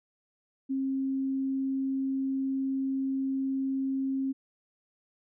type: tone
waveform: sine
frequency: 268.1 Hz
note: C4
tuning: 42 cents sharp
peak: -27 dBFS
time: 0.69-4.33 s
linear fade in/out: 20 ms
effects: none